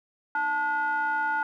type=ring-modulated tone; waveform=triangle; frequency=282.1 Hz; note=C#4; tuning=30 cents sharp; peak=-19 dBFS; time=0.35-1.43 s; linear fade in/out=2 ms; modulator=1160 Hz; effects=none